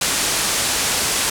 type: low-pass noise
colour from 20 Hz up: white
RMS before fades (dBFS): -20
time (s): 0.01-1.3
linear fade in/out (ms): 5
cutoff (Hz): 10000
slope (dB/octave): 24
effects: none